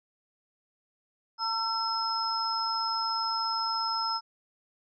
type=tone cluster; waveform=sine; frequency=906 / 1343 / 5160 Hz; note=A#5 / E6 / E8; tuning=-50 / +32 / -38 cents; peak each=-32 / -32 / -31 dBFS; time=1.38-4.21 s; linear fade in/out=50 ms; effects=none